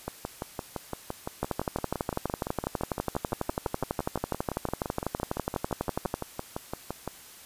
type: two click trains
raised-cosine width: 1 ms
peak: -17 / -13 dBFS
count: 42 / 58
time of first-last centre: 0.08-7.077 / 1.43-6.141 s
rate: 5.86 / 12.1 Hz
effects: white hiss -49 dBFS RMS until 7.45 s + resampled to 32000 Hz